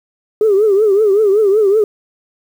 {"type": "tone with vibrato", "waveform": "sine", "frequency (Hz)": 412.1, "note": "G#4", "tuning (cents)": -13, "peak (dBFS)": -7, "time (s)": [0.41, 1.84], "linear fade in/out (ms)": 2, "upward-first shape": "triangle", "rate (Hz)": 5.3, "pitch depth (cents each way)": 150, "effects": ["tanh soft clip ceiling -4 dBFS", "7-bit"]}